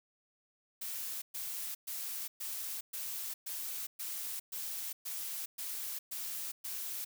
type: noise bursts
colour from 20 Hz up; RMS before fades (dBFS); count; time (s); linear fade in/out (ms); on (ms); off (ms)
blue; -40; 12; 0.81-7.05; 10; 410; 120
effects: none